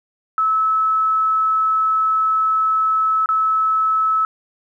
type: tone with dropouts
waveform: sine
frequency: 1300 Hz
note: E6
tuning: 24 cents flat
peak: -14 dBFS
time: 0.38-4.25 s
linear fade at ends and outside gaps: 1 ms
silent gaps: 3.259-3.289 s
effects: 9-bit